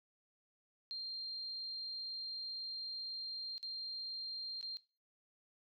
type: tone with dropouts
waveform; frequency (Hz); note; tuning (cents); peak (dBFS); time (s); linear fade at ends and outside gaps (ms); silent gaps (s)
sine; 4186; C8; 0; -40; 0.91-4.77; 0; 3.58-3.629 / 4.612-4.628
effects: noise-tail reverb RT60 0.3 s tail -18 dB re dry